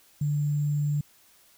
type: tone with sample-and-hold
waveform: sine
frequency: 146.83 Hz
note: D3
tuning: in tune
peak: -23 dBFS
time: 0.21-1.01 s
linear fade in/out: 5 ms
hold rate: 7350 Hz
effects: white hiss -59 dBFS RMS until 1.57 s